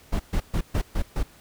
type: noise bursts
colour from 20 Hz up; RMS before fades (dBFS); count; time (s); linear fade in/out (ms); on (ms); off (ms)
brown; -23; 6; 0.12-1.232; 10; 77; 130
effects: pink hiss -53 dBFS RMS until 1.4 s